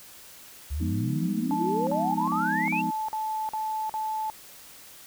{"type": "exponential sweep", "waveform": "sine", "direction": "up", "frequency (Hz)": [66.4, 2794], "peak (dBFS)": -27, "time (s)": [0.7, 2.82], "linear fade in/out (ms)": 20}
{"type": "chord", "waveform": "sine", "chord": "F half-diminished seventh", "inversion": "none", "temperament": "equal", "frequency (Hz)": [174.61, 207.7, 246.9, 311.1], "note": ["F3", "Ab3", "Cb4", "Eb4"], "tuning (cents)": [0, 0, 0, 0], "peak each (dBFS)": -33, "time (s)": [0.8, 2.91], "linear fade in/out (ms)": 10}
{"type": "tone bursts", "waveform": "sine", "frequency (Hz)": 871, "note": "A5", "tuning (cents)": -18, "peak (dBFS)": -27, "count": 7, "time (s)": [1.51, 4.3], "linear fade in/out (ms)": 0, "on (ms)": 360, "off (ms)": 45}
{"effects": ["white hiss -48 dBFS RMS until 5.06 s"]}